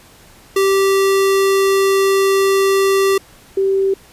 square / sine tone pair in turn, 389.9 / 388.3 Hz, G4 / G4, -9 / -16 cents, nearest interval unison, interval 7 cents, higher first, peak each -12 dBFS, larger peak neither, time 0.56-3.18 / 3.57-3.94 s, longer first, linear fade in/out 5 ms, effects pink hiss -45 dBFS RMS until 4.12 s + resampled to 32000 Hz

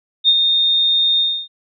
sine tone with ADSR envelope, 3664 Hz, A#7, 31 cents flat, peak -7 dBFS, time 0.24-1.48 s, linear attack 43 ms, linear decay 53 ms, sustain -5 dB, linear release 290 ms, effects none

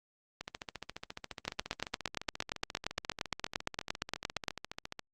two click trains, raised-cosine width 0.2 ms, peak -22 / -14 dBFS, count 67 / 27, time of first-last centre 0.41-4.993 / 1.48-4.482 s, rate 14.4 / 8.66 Hz, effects Opus 48 kbps

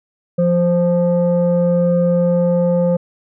sine tone pair together, 174.61 / 523.2 Hz, F3 / C5, 0 / 0 cents, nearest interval octave + perfect fifth, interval 1900 cents, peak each -13 dBFS, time 0.38-2.97 s, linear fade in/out 10 ms, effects tanh soft clip ceiling -8 dBFS

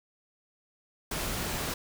pink noise, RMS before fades -33 dBFS, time 1.11-1.74 s, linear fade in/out 5 ms, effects none

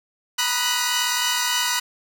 10% pulse chord, B major seventh, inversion third, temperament equal with one note detuned, 948.6 / 987.8 / 1244.5 / 1480 Hz, A#5 / B5 / D#6 / F#6, +30 / 0 / 0 / 0 cents, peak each -19 / -16 / -21 / -16 dBFS, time 0.38-1.8 s, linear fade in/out 10 ms, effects none

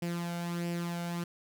sawtooth tone with flanger, 172.1 Hz, F3, 25 cents flat, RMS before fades -35 dBFS, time 0.02-1.24 s, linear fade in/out 5 ms, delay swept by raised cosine 0.38 to 1.38 ms, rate 1.5 Hz, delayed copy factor +0.55, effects none

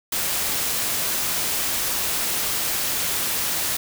white noise, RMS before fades -24 dBFS, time 0.12-3.77 s, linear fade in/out 5 ms, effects none

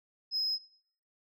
sine tone, 5110 Hz, D#8, 45 cents sharp, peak -27 dBFS, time 0.31-0.59 s, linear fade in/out 50 ms, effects noise-tail reverb RT60 0.6 s tail -20 dB re dry + tanh soft clip ceiling -26 dBFS

